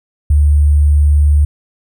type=tone with sample-and-hold; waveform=sine; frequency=73.42 Hz; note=D2; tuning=in tune; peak=-6 dBFS; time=0.3-1.45 s; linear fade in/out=5 ms; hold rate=8820 Hz; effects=none